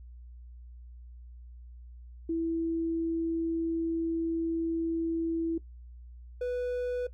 sine / triangle tone pair in turn, 329.6 / 493.8 Hz, E4 / B4, 0 / 0 cents, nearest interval perfect fifth, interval 700 cents, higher second, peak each -27 dBFS, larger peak neither, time 2.29-5.58 / 6.41-7.07 s, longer first, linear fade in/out 5 ms, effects noise-tail reverb RT60 0.1 s tail -17 dB re dry + added 60 Hz sine -45 dBFS peak until 7.13 s

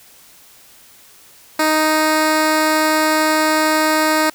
10% pulse tone, 311.1 Hz, D#4, in tune, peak -5 dBFS, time 1.59-4.3 s, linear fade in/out 5 ms, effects white hiss -46 dBFS RMS until 4.34 s

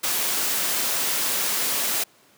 white noise, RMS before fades -24 dBFS, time 0.03-2.04 s, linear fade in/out 10 ms, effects pink hiss -56 dBFS RMS until 2.37 s + high-pass 200 Hz 12 dB/octave

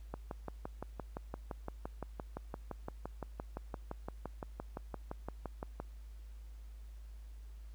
click train, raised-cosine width 1 ms, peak -26 dBFS, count 34, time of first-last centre 0.14-5.8 s, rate 5.83 Hz, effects added 53 Hz sine -47 dBFS peak until 7.74 s + pink hiss -69 dBFS RMS until 7.74 s

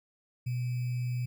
sine tone with sample-and-hold, 123.47 Hz, B2, in tune, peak -29 dBFS, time 0.46-1.26 s, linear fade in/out 10 ms, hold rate 2450 Hz, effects none

